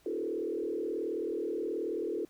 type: tone with frequency modulation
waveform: sine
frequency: 392 Hz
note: G4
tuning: in tune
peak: -31 dBFS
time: 0.06-2.25 s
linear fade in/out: 2 ms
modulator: 38.7 Hz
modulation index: 2
effects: pink hiss -65 dBFS RMS until 2.29 s